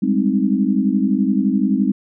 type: chord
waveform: sine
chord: Ab major seventh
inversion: third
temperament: equal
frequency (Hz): 196 / 207.7 / 261.6 / 311.1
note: G3 / Ab3 / C4 / Eb4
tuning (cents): 0 / 0 / 0 / 0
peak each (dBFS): -19 / -19 / -19 / -23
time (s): 0.02-1.92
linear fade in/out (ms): 10
effects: none